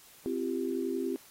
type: chord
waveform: sine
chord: C suspended fourth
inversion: none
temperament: equal with one note detuned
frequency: 261.6 / 341.1 / 392 Hz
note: C4 / F4 / G4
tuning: 0 / -41 / 0 cents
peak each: -34 dBFS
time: 0.26-1.16 s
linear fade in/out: 0 ms
effects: white hiss -56 dBFS RMS until 1.3 s + AAC 48 kbps